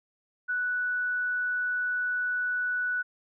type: tone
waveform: sine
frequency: 1480 Hz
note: F#6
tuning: in tune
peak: -26 dBFS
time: 0.48-3.03 s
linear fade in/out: 20 ms
effects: none